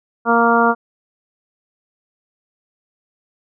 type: harmonic tone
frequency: 233.1 Hz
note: A#3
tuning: in tune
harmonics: 1 / 2 / 3 / 4 / 5 / 6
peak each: -18 / -18 / -18 / -18 / -18 / -18 dBFS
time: 0.25-0.75 s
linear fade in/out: 50 ms
effects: none